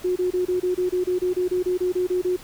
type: tone bursts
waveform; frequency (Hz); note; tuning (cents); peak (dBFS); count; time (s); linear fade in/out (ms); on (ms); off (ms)
sine; 363; F#4; -33; -19; 16; 0.04-2.365; 10; 120; 27
effects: pink hiss -44 dBFS RMS until 2.43 s